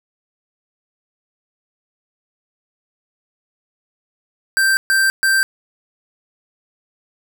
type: tone bursts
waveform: square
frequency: 1568 Hz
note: G6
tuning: in tune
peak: -13 dBFS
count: 3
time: 4.57-5.43 s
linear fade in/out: 0 ms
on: 200 ms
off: 130 ms
effects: none